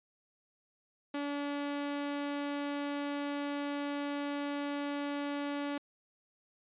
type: tone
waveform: sawtooth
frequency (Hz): 286.8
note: D4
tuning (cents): -41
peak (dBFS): -30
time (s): 1.14-5.78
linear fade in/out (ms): 5
effects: resampled to 8000 Hz